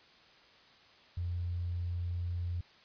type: tone with tanh clipping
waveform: triangle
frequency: 87.31 Hz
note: F2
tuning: in tune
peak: -32 dBFS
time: 1.17-2.61 s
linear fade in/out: 5 ms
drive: 2 dB
effects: white hiss -60 dBFS RMS until 2.84 s + resampled to 11025 Hz